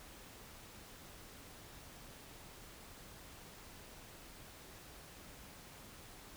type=silence; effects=pink hiss -55 dBFS RMS until 6.36 s